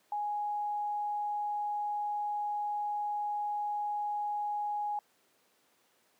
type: tone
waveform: sine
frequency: 830.6 Hz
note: G#5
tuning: in tune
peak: -31 dBFS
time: 0.12-4.99 s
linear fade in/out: 2 ms
effects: pink hiss -69 dBFS RMS until 6.19 s + high-pass 300 Hz 12 dB/octave